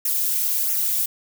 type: noise with flanger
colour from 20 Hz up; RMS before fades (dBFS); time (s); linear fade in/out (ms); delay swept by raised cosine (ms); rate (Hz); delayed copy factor
violet; -22; 0.05-1.06; 5; 0.22 to 3.52; 1.5; -0.95
effects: none